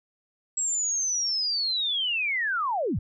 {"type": "linear sweep", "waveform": "sine", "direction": "down", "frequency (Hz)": [7710, 58.27], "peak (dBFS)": -24, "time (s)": [0.57, 2.99], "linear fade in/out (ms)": 5, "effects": []}